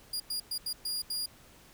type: tone bursts at uneven times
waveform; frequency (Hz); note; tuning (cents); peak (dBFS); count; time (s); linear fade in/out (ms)
sawtooth; 4840; D#8; -49; -29; 6; 0.13-0.2 / 0.3-0.4 / 0.51-0.58 / 0.66-0.73 / 0.85-1.02 / 1.1-1.26; 5
effects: pink hiss -57 dBFS RMS until 1.73 s